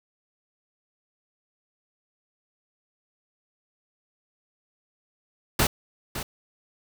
pink noise with echo, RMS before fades -21 dBFS, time 5.59-5.67 s, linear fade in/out 5 ms, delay 560 ms, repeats 1, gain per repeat -11 dB, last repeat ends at 6.23 s, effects none

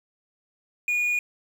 triangle tone, 2445 Hz, D#7, 31 cents flat, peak -20 dBFS, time 0.88-1.19 s, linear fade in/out 2 ms, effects 8-bit

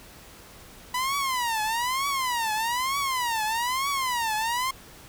sawtooth tone with vibrato, 984 Hz, B5, 7 cents flat, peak -21 dBFS, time 0.94-4.71 s, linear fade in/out 5 ms, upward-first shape triangle, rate 1.1 Hz, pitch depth 260 cents each way, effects pink hiss -48 dBFS RMS until 5.08 s

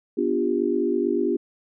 sine chord, G dominant seventh, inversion first, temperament equal with one note detuned, 246.9 / 293.7 / 349.2 / 398.2 Hz, B3 / D4 / F4 / G4, 0 / 0 / 0 / +27 cents, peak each -27 / -27 / -24 / -25 dBFS, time 0.17-1.37 s, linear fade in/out 10 ms, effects none

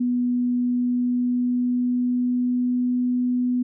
sine tone with pitch glide, 245.6 to 248 Hz, B3 to B3, -9 to +7 cents, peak -19 dBFS, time 0-3.63 s, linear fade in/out 10 ms, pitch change +16 cents, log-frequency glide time 0.55-2.99 s, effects none

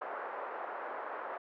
pink band-pass noise, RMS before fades -41 dBFS, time 0.01-1.38 s, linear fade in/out 10 ms, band 490 to 1500 Hz, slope 24 dB/octave, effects none

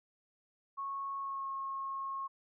sine tone with pitch glide, 1100 to 1085.5 Hz, C#6 to C#6, -14 to -37 cents, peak -36 dBFS, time 0.77-2.28 s, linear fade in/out 20 ms, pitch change -23 cents, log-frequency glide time 1.18-1.49 s, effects none

